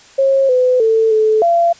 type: tone with pitch steps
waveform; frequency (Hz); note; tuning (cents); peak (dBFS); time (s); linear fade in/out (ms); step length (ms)
sine; 541 / 505 / 445.8 / 434.6 / 683; C#5 / B4 / A4 / A4 / F5; -42 / +39 / +23 / -21 / -39; -9; 0.18-1.73; 10; 310
effects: white hiss -43 dBFS RMS until 1.79 s + resampled to 16000 Hz